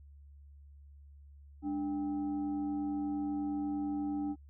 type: tone with frequency modulation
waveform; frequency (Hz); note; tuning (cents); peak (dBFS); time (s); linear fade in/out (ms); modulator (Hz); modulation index
sine; 293.7; D4; 0; -32; 1.62-4.36; 50; 499; 0.46
effects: added 71 Hz sine -52 dBFS peak until 4.49 s